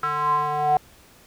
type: tone with band-pass filter sweep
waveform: square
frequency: 149.1 Hz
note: D3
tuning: 27 cents sharp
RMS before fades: -22 dBFS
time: 0.03-0.77 s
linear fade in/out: 2 ms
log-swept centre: 1300 to 740 Hz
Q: 9.6
effects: pink hiss -52 dBFS RMS until 1.26 s